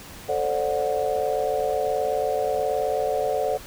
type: chord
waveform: sine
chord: D dominant seventh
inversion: second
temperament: just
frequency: 440.5 / 528.6 / 587.3 / 734.2 Hz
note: A4 / C5 / D5 / F#5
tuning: +2 / +18 / 0 / -14 cents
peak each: -27 dBFS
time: 0.28-3.58 s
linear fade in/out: 20 ms
effects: pink hiss -42 dBFS RMS until 3.66 s